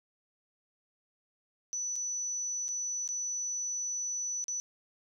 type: tone with dropouts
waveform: sine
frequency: 5960 Hz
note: F#8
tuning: 12 cents sharp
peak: -32 dBFS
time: 1.73-4.6 s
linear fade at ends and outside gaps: 0 ms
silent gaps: 1.957-1.962 / 2.682-2.688 / 3.077-3.089 / 4.441-4.482 s
effects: none